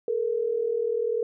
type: tone pair together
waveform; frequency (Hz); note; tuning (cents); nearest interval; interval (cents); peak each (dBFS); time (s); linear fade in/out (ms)
sine; 430.4 / 470.6; A4 / A#4; -38 / +16; major second; 154; -28 / -25; 0.08-1.23; 2
effects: none